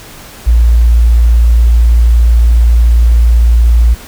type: tone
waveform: sine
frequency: 58 Hz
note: A#1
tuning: 8 cents flat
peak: -3 dBFS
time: 0.46-3.95 s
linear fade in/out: 20 ms
effects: pink hiss -32 dBFS RMS until 4.07 s